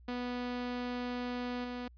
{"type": "tone with level steps", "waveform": "sawtooth", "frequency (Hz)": 246, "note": "B3", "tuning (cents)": -7, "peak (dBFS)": [-31, -34], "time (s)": [0.08, 1.88], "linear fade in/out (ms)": 5, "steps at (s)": 1.64, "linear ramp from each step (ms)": 5, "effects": ["added 60 Hz sine -54 dBFS peak until 1.97 s", "resampled to 11025 Hz"]}